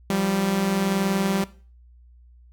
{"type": "tone pair together", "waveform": "sawtooth", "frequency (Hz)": [174.61, 195.3], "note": ["F3", "G3"], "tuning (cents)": [0, -6], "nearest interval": "major second", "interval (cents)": 194, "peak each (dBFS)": [-24, -18], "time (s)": [0.1, 1.44], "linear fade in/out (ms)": 2, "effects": ["noise-tail reverb RT60 0.4 s tail -18 dB re dry", "added 60 Hz sine -48 dBFS peak until 2.52 s"]}